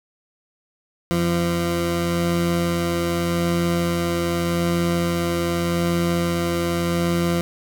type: tone pair together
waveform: 20% pulse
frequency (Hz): 86.1 / 171.36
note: F2 / F3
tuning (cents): -24 / -33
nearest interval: octave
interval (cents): 1191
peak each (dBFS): -23 / -15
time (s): 1.11-7.41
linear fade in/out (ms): 0
effects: none